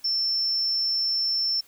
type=tone; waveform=sine; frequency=5370 Hz; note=E8; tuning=31 cents sharp; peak=-22 dBFS; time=0.04-1.61 s; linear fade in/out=10 ms; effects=white hiss -56 dBFS RMS until 1.67 s